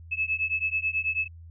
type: beating tone pair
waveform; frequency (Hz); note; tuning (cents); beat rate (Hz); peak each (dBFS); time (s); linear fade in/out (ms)
sine; 2596 / 2605.2; E7 / E7; -27 / -21; 9.2; -28; 0.11-1.28; 20
effects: added 83 Hz sine -43 dBFS peak until 1.5 s